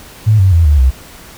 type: tone with pitch steps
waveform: sine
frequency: 107.9 / 95.02 / 83.68 / 73.7 / 64.9 Hz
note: A2 / F#2 / E2 / D2 / C2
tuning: -33 / +47 / +27 / +7 / -13 cents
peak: -5 dBFS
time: 0.26-0.91 s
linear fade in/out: 20 ms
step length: 130 ms
effects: pink hiss -36 dBFS RMS until 1.37 s